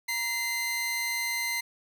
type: tone pair together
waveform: sawtooth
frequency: 946.1 / 2073 Hz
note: A#5 / C7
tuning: +25 / -17 cents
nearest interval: octave + major second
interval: 1358 cents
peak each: -35 / -25 dBFS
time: 0.08-1.61 s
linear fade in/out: 10 ms
effects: none